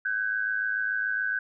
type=tone pair together; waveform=sine; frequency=1519 / 1626 Hz; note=F#6 / G#6; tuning=+45 / -37 cents; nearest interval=minor second; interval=118 cents; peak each=-27 / -30 dBFS; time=0.05-1.39 s; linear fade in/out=5 ms; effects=none